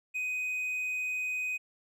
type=tone; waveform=triangle; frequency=2503 Hz; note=D#7; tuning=10 cents sharp; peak=-29 dBFS; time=0.14-1.58 s; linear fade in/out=20 ms; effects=none